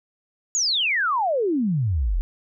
sine exponential sweep, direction down, 7040 to 36.71 Hz, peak -19 dBFS, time 0.55-2.21 s, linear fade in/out 0 ms, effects none

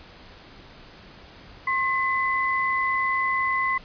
sine tone pair together, 1069 / 2016 Hz, C6 / B6, +37 / +35 cents, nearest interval major seventh, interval 1098 cents, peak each -24 dBFS, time 1.67-3.78 s, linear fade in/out 5 ms, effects pink hiss -47 dBFS RMS until 3.84 s + resampled to 11025 Hz

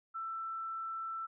sine tone, 1332 Hz, E6, 18 cents sharp, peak -37 dBFS, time 0.14-1.27 s, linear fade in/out 20 ms, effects none

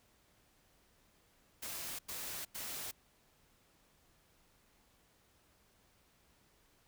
white noise bursts, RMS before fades -43 dBFS, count 3, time 1.62-2.914 s, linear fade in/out 10 ms, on 370 ms, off 92 ms, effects pink hiss -70 dBFS RMS until 6.87 s

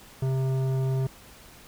sine tone with tanh clipping, 132.2 Hz, C3, 18 cents sharp, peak -25 dBFS, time 0.22-1.07 s, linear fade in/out 5 ms, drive 13 dB, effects pink hiss -50 dBFS RMS until 1.67 s

